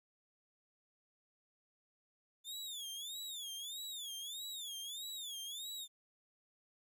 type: tone with vibrato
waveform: sawtooth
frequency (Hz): 3520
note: A7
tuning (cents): 0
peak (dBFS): -40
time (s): 2.44-5.88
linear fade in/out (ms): 50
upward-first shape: sine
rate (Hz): 1.6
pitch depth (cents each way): 180
effects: 13-bit